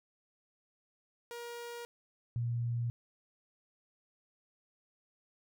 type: tone pair in turn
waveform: sawtooth / sine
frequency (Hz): 474.3 / 118.58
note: A#4 / A#2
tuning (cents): +30 / +30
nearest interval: 2 octaves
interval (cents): 2400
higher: first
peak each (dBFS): -38 / -31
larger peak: second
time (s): 1.31-1.85 / 2.36-2.9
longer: neither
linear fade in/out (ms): 0
effects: none